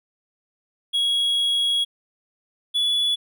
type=tone pair in turn; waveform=triangle; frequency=3322 / 3417 Hz; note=G#7 / G#7; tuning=0 / +49 cents; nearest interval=unison; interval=49 cents; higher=second; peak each=-17 dBFS; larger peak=neither; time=0.93-1.85 / 2.74-3.16 s; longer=first; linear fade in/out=20 ms; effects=none